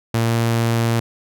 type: tone with pitch glide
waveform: sawtooth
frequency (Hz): 114.9 to 115.77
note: A#2 to A#2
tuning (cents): -25 to -11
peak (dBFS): -12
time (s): 0.14-1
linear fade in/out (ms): 5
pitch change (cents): +14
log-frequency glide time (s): 0.25-0.3
effects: none